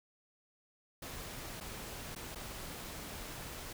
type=noise with dropouts; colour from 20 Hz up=pink; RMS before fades=-45 dBFS; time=1.02-3.73 s; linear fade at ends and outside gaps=5 ms; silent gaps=1.603-1.608 / 2.151-2.16 / 2.349-2.356 s; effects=none